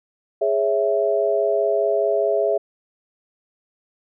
sine chord, C# minor, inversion second, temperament equal, 415.3 / 554.4 / 659.3 Hz, G#4 / C#5 / E5, 0 / 0 / 0 cents, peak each -21 / -23 / -20 dBFS, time 0.41-2.58 s, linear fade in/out 10 ms, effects none

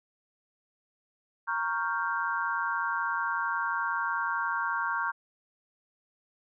sine chord, G half-diminished seventh, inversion first, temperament equal, 932.3 / 1108.7 / 1396.9 / 1568 Hz, Bb5 / Db6 / F6 / G6, 0 / 0 / 0 / 0 cents, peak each -33 dBFS, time 1.47-5.12 s, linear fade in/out 20 ms, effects none

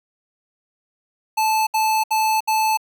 square tone bursts, 873 Hz, A5, 14 cents flat, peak -17 dBFS, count 4, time 1.37-2.774 s, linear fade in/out 10 ms, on 300 ms, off 68 ms, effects none

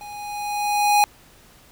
square tone with level ramp, 827 Hz, G#5, 8 cents flat, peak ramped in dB -36 to -13 dBFS, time 0.01-1.04 s, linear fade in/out 0 ms, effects pink hiss -51 dBFS RMS until 1.71 s

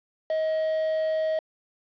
triangle tone, 632 Hz, D#5, 27 cents sharp, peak -21 dBFS, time 0.3-1.39 s, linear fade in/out 2 ms, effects resampled to 11025 Hz + 8-bit

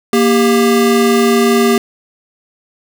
square tone pair together, 234.3 / 397.7 Hz, A#3 / G4, +9 / +25 cents, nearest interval major sixth, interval 916 cents, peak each -12 dBFS, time 0.13-1.78 s, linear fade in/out 2 ms, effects none

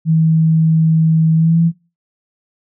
sine tone with pitch glide, 160.6 to 166.94 Hz, E3 to E3, -45 to +22 cents, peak -9 dBFS, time 0.05-1.72 s, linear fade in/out 50 ms, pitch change +67 cents, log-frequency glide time 1.35-1.61 s, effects noise-tail reverb RT60 0.3 s tail -19 dB re dry

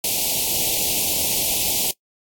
white band-stop noise, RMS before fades -21 dBFS, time 0.04-1.91 s, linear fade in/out 2 ms, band 860 to 2400 Hz, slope 48 dB/octave, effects noise-tail reverb RT60 0.1 s tail -22 dB re dry + AAC 64 kbps

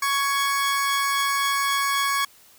sawtooth tone pair together, 1113 / 1667.6 Hz, C#6 / G#6, +7 / +7 cents, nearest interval perfect fifth, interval 700 cents, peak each -18 / -24 dBFS, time 0.02-2.25 s, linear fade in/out 5 ms, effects white hiss -53 dBFS RMS until 2.58 s

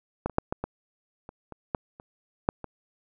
clicks, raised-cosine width 1 ms, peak -13 / -24 / -7 / -14 / -16 / -27 / -26 / -12 / -30 / -7 / -22 dBFS, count 11, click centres 0.26 / 0.297 / 0.384 / 0.525 / 0.64 / 1.291 / 1.523 / 1.748 / 1.999 / 2.489 / 2.643 s, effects none

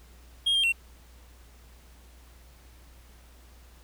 triangle tone with pitch steps, 3250 / 3197 / 2723 Hz, G#7 / G7 / F7, -38 / +33 / -44 cents, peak -20 dBFS, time 0.46-0.724 s, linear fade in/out 10 ms, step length 88 ms, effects added 60 Hz sine -51 dBFS peak until 3.83 s + pink hiss -58 dBFS RMS until 3.83 s

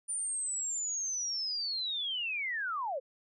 sine linear sweep, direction down, 9260 to 485.6 Hz, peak -32 dBFS, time 0.08-3 s, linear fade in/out 20 ms, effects none

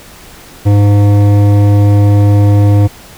sine tone with hard clipping, 102.1 Hz, G#2, 29 cents flat, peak -6 dBFS, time 0.65-2.88 s, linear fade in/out 20 ms, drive 13 dB, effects pink hiss -35 dBFS RMS until 3.17 s

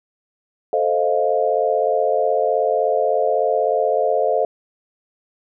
sine chord, F dominant seventh, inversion first, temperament equal, 440 / 523.3 / 622.3 / 698.5 Hz, A4 / C5 / Eb5 / F5, 0 / 0 / 0 / 0 cents, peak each -21 dBFS, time 0.73-4.45 s, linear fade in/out 2 ms, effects none

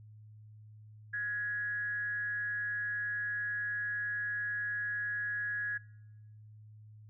sine tone with frequency modulation, 1670 Hz, G#6, 9 cents sharp, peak -33 dBFS, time 1.13-5.78 s, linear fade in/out 10 ms, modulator 231 Hz, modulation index 0.32, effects noise-tail reverb RT60 1.0 s tail -24 dB re dry + added 107 Hz sine -51 dBFS peak until 7.09 s

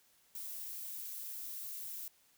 violet noise, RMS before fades -44 dBFS, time 0.35-2.08 s, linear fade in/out 2 ms, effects white hiss -69 dBFS RMS until 2.37 s

